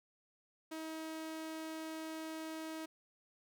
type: tone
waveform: sawtooth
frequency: 318.4 Hz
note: D#4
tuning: 40 cents sharp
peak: -38 dBFS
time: 0.71-2.86 s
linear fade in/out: 10 ms
effects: none